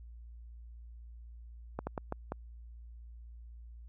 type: slowing click train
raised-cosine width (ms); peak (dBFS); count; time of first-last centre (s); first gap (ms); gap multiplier
1; -21; 5; 1.79-2.321; 80; 1.35
effects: added 58 Hz sine -47 dBFS peak until 3.88 s